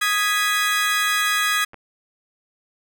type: chord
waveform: 30% pulse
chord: G# minor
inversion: second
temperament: equal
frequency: 1244.5 / 1661.2 / 1975.5 Hz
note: D#6 / G#6 / B6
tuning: 0 / 0 / 0 cents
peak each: -20 / -19 / -22 dBFS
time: 0.01-1.65 s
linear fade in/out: 10 ms
type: clicks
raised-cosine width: 0.5 ms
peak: -27 / -25 dBFS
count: 2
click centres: 1.734 / 1.743 s
effects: none